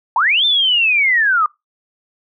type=linear two-way sweep; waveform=sine; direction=up then down; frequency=830.6 to 3606 to 1187 Hz; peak=-11 dBFS; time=0.16-1.46 s; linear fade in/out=2 ms; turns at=0.45 s; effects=noise-tail reverb RT60 0.2 s tail -24 dB re dry